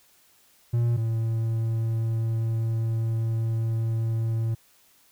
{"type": "tone pair in turn", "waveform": "triangle", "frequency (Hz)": [118.2, 113.13], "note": ["A#2", "A2"], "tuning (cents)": [24, 49], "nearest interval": "minor second", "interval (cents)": 75, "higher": "first", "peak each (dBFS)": [-18, -21], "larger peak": "first", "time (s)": [[0.73, 0.97], [0.97, 4.55]], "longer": "second", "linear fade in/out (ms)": 10, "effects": ["white hiss -60 dBFS RMS until 5.11 s"]}